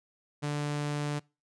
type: tone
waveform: sawtooth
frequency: 146.83 Hz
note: D3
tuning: in tune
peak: -26 dBFS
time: 0.42-1.2 s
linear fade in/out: 20 ms
effects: noise-tail reverb RT60 0.3 s tail -25 dB re dry + resampled to 22050 Hz